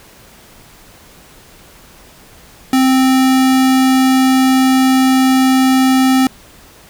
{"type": "tone", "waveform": "square", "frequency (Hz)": 261.6, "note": "C4", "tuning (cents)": 0, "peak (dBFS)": -9, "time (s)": [2.73, 6.27], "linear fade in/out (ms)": 2, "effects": ["pink hiss -42 dBFS RMS until 6.89 s"]}